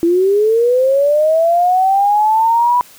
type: linear sweep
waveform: sine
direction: up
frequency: 331.3 to 987.8 Hz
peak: -9 dBFS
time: 0.03-2.81 s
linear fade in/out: 0 ms
effects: white hiss -42 dBFS RMS until 2.98 s